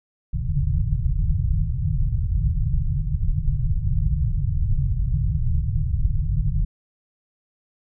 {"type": "low-pass noise", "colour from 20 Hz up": "pink", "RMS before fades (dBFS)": -21, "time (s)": [0.33, 6.65], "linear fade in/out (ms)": 10, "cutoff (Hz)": 160, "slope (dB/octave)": 96, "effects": []}